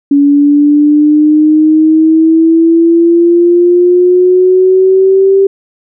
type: exponential sweep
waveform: sine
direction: up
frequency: 282.6 to 392 Hz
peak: -3 dBFS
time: 0.11-5.47 s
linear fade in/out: 5 ms
effects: none